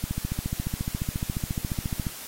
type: click train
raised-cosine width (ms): 5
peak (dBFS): -15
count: 30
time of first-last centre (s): 0.04-2.068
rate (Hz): 14.3
effects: white hiss -40 dBFS RMS until 2.27 s + AAC 48 kbps